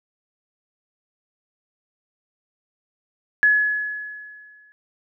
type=tone with exponential decay; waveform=sine; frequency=1697 Hz; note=G#6; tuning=37 cents sharp; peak=-11 dBFS; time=3.43-4.72 s; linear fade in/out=0 ms; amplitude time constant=280 ms; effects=none